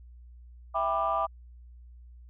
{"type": "chord", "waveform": "sine", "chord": "E minor seventh", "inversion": "none", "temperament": "just", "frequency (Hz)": [659.3, 791.1, 988.9, 1186.7], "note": ["E5", "G5", "B5", "D6"], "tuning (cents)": [0, 16, 2, 18], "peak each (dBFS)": [-30, -31, -32, -28], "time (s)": [0.74, 1.27], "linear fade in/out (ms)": 20, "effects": ["tanh soft clip ceiling -17 dBFS", "added 60 Hz sine -47 dBFS peak until 2.29 s"]}